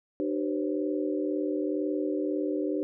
sine tone cluster, 301 / 382 / 502 / 544 Hz, D4 / G4 / B4 / C#5, +43 / -45 / +28 / -33 cents, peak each -29 / -32 / -35 / -37 dBFS, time 0.2-2.83 s, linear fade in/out 0 ms, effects none

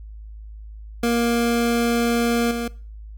25% pulse tone with level steps, 235.2 Hz, A#3, 16 cents sharp, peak -14 / -20 dBFS, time 1.03-2.68 s, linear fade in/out 5 ms, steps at 2.51 s, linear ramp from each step 2 ms, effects noise-tail reverb RT60 0.4 s tail -21 dB re dry + added 53 Hz sine -35 dBFS peak until 3.17 s

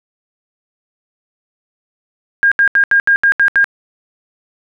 sine tone bursts, 1616 Hz, G#6, 48 cents flat, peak -7 dBFS, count 8, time 2.43-3.643 s, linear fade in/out 0 ms, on 86 ms, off 75 ms, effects none

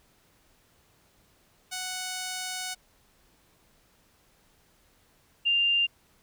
5% pulse / sine tone pair in turn, 740 / 2794 Hz, F#5 / F7, 0 / 0 cents, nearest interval octave + major seventh, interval 2300 cents, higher second, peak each -21 dBFS, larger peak neither, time 1.71-2.75 / 5.45-5.87 s, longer first, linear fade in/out 20 ms, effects pink hiss -64 dBFS RMS until 6.22 s

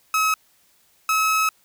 30% pulse tone pair in turn, 1282 / 1287.8 Hz, E6 / E6, -49 / -41 cents, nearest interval unison, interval 8 cents, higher second, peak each -15 dBFS, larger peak neither, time 0.14-0.34 / 1.09-1.49 s, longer second, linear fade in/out 2 ms, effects white hiss -60 dBFS RMS until 1.64 s

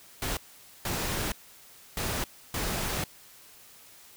pink noise bursts at uneven times, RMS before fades -31 dBFS, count 4, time 0.22-0.37 / 0.85-1.32 / 1.97-2.24 / 2.54-3.04 s, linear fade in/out 2 ms, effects white hiss -53 dBFS RMS until 4.16 s

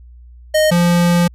square tone pair in turn, 619 / 173.7 Hz, D#5 / F3, -9 / -9 cents, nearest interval octave + minor seventh, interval 2200 cents, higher first, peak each -11 dBFS, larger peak neither, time 0.54-0.71 / 0.71-1.28 s, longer second, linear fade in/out 10 ms, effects added 60 Hz sine -37 dBFS peak until 1.34 s + resampled to 32000 Hz

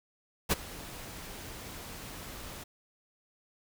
pink noise with ADSR envelope, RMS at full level -24 dBFS, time 0.49-2.64 s, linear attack 29 ms, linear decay 24 ms, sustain -20 dB, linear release 10 ms, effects none

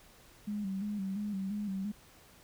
sine tone with vibrato, 200 Hz, G3, 35 cents sharp, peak -33 dBFS, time 0.47-1.92 s, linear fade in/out 10 ms, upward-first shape square, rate 2.9 Hz, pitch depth 67 cents each way, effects pink hiss -59 dBFS RMS until 2.43 s

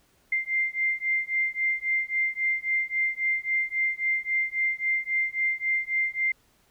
sine beating tone pair, 2093 / 2096.7 Hz, C7 / C7, 0 / +3 cents, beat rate 3.7 Hz, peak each -27 dBFS, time 0.32-6.32 s, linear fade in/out 5 ms, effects pink hiss -64 dBFS RMS until 6.7 s

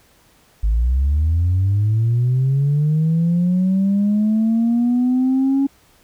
sine linear sweep, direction up, 50.6 to 277.2 Hz, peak -12 dBFS, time 0.63-5.67 s, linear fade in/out 10 ms, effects tanh soft clip ceiling -11 dBFS + pink hiss -54 dBFS RMS until 6.03 s

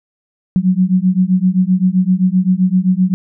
sine beating tone pair, 180.9 / 188.6 Hz, F#3 / F#3, -39 / +33 cents, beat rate 7.7 Hz, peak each -13 dBFS, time 0.56-3.14 s, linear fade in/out 0 ms, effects none

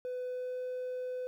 triangle tone with pitch glide, 501 to 504.2 Hz, B4 to B4, +25 to +36 cents, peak -32 dBFS, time 0.05-1.27 s, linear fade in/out 0 ms, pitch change +11 cents, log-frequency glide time 0.25-0.6 s, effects tanh soft clip ceiling -30 dBFS + 12-bit

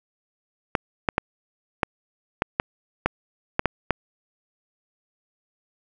clicks, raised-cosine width 0.5 ms, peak -4 dBFS, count 10, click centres 0.752 / 1.088 / 1.181 / 1.832 / 2.421 / 2.599 / 3.06 / 3.594 / 3.657 / 3.907 s, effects none

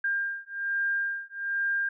sine beating tone pair, 1600 / 1601.2 Hz, G6 / G6, +35 / +36 cents, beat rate 1.2 Hz, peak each -30 dBFS, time 0.04-1.89 s, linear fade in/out 5 ms, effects none

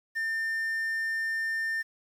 triangle tone, 1800 Hz, A6, 39 cents sharp, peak -26 dBFS, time 0.15-1.83 s, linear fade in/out 20 ms, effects 9-bit

